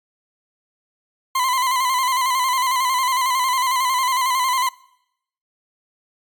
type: tone with vibrato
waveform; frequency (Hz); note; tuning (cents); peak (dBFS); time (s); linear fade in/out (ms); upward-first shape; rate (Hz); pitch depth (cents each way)
40% pulse; 1027; C6; -33; -16; 1.35-4.69; 5; square; 11; 50
effects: noise-tail reverb RT60 0.8 s tail -24 dB re dry + MP3 96 kbps